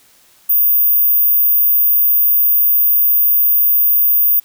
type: tone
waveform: sine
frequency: 14917 Hz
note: A#9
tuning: in tune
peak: -8 dBFS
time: 0.49-4.4 s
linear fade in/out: 10 ms
effects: tanh soft clip ceiling -4 dBFS + white hiss -50 dBFS RMS until 4.44 s